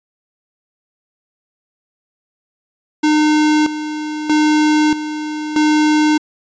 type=tone with tremolo; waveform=square; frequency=304.4 Hz; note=D#4; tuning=38 cents flat; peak=-11 dBFS; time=3.03-6.18 s; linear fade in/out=10 ms; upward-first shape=square; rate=0.79 Hz; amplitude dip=70%; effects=resampled to 16000 Hz